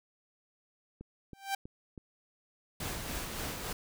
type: click train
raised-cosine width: 3 ms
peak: -32 dBFS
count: 4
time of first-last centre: 1.01-1.978 s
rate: 3.1 Hz
type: tone with exponential growth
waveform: sawtooth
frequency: 784 Hz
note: G5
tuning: in tune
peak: -24 dBFS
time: 1.33-1.55 s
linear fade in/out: 5 ms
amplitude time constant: 47 ms
type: noise with tremolo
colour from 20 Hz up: pink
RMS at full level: -37 dBFS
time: 2.8-3.73 s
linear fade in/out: 5 ms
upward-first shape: sine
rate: 3.5 Hz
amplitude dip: 35%
effects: none